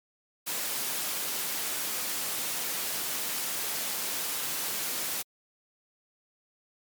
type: high-pass noise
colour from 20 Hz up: white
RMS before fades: -32 dBFS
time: 0.46-5.23 s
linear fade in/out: 20 ms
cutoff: 160 Hz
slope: 12 dB/octave
effects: MP3 96 kbps